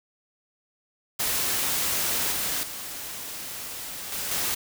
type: noise with level steps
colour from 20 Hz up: white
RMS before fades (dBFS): -26 / -28 / -36 / -31 / -27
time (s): 1.19-4.55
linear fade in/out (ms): 10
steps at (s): 2.32 / 2.63 / 4.12 / 4.31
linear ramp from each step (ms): 2
effects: none

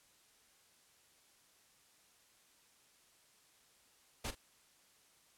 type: noise with echo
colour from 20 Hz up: pink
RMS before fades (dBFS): -40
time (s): 4.24-4.31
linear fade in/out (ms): 10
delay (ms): 42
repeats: 1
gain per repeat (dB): -13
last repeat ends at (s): 4.352
effects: white hiss -68 dBFS RMS until 5.37 s + low-pass 11000 Hz 12 dB/octave

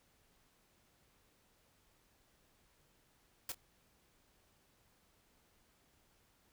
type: noise with echo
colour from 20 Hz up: white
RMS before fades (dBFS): -41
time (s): 3.49-3.52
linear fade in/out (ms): 2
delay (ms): 26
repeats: 1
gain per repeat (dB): -14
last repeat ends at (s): 3.546
effects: pink hiss -72 dBFS RMS until 6.52 s

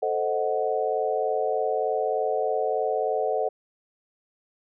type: chord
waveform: sine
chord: A diminished seventh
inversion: none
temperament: equal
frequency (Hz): 440 / 523.3 / 622.3 / 740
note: A4 / C5 / Eb5 / Gb5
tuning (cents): 0 / 0 / 0 / 0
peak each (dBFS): -27 / -29 / -29 / -28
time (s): 0.02-3.49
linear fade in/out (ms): 10
effects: none

